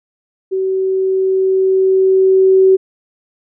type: tone with level ramp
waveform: sine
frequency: 380 Hz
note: F#4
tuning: 46 cents sharp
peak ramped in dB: -14 to -5 dBFS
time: 0.51-2.77 s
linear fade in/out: 20 ms
effects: none